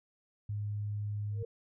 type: tone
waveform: sine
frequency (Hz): 103.83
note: G#2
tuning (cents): 0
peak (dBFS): -33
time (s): 0.49-1.43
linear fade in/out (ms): 5
type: tone with exponential growth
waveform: sine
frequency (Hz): 463.9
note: A#4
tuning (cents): -8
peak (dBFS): -35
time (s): 1.3-1.45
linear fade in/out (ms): 5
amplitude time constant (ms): 31
effects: none